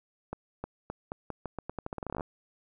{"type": "accelerating click train", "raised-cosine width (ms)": 1, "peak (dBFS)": -21, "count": 21, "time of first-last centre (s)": [0.33, 2.208], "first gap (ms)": 310, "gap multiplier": 0.84, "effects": []}